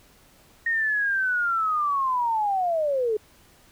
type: linear sweep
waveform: sine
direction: down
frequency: 1864.7 to 415.3 Hz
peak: -21 dBFS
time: 0.66-3.17 s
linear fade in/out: 5 ms
effects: pink hiss -56 dBFS RMS until 3.71 s